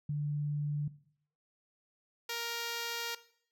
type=tone pair in turn; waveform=sine / 5% pulse; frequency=147 / 467.5 Hz; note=D3 / A#4; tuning=+2 / +5 cents; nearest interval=octave + minor sixth; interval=2003 cents; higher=second; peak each=-31 / -24 dBFS; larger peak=second; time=0.09-0.88 / 2.29-3.15 s; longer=second; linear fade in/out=5 ms; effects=noise-tail reverb RT60 0.6 s tail -17 dB re dry